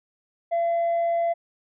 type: tone with tanh clipping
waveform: sine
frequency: 679 Hz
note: F5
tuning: 49 cents flat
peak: -21 dBFS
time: 0.51-1.34 s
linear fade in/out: 20 ms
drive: 1 dB
effects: none